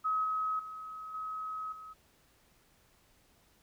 sine tone with level steps, 1275 Hz, D#6, 42 cents sharp, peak -28 / -30 / -41 / -36 / -45 dBFS, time 0.04-1.94 s, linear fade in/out 20 ms, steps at 0.24 / 0.59 / 1.14 / 1.72 s, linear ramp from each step 5 ms, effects pink hiss -67 dBFS RMS until 3.62 s

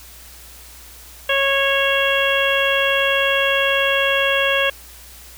harmonic tone, 550 Hz, C#5, 14 cents flat, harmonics 1 / 2 / 3 / 4 / 5 / 6, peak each -20 / -25 / -21 / -26 / -21 / -23 dBFS, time 1.29-4.7 s, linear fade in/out 5 ms, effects added 60 Hz sine -44 dBFS peak until 5.37 s + white hiss -42 dBFS RMS until 5.37 s

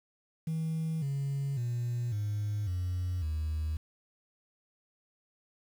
sine tone with pitch steps, 160.6 / 139.01 / 120.31 / 104.14 / 90.13 / 78.01 Hz, E3 / C#3 / B2 / G#2 / F#2 / D#2, -45 / +5 / -45 / +5 / -45 / +5 cents, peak -28 dBFS, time 0.47-3.77 s, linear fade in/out 5 ms, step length 550 ms, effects tanh soft clip ceiling -28 dBFS + 9-bit

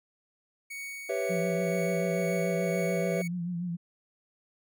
45% pulse tone with tremolo, 2232 Hz, C#7, 11 cents sharp, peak -36 dBFS, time 0.7-3.28 s, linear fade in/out 10 ms, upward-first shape triangle, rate 2 Hz, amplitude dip 35%
triangle chord, C# half-diminished seventh, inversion second, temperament equal, 392 / 493.9 / 554.4 / 659.3 Hz, G4 / B4 / C#5 / E5, 0 / 0 / 0 / 0 cents, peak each -32 / -31 / -32 / -32 dBFS, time 1.09-3.22 s, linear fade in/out 5 ms
sine tone with vibrato, 174.61 Hz, F3, in tune, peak -30 dBFS, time 1.29-3.77 s, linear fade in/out 20 ms, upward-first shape triangle, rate 6.9 Hz, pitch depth 67 cents each way
effects none

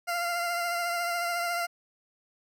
20% pulse tone with vibrato, 693 Hz, F5, 14 cents flat, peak -23 dBFS, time 0.07-1.67 s, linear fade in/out 20 ms, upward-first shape sine, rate 14 Hz, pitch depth 25 cents each way, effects none

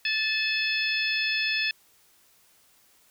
harmonic tone with a mistuned harmonic, 863 Hz, A5, 34 cents flat, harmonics 2 / 3 / 4 / 5 / 6, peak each -30 / -27 / -32 / -35 / -33 dBFS, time 0.05-1.71 s, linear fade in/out 2 ms, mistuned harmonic 2, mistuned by +26 cents, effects white hiss -61 dBFS RMS until 3.1 s

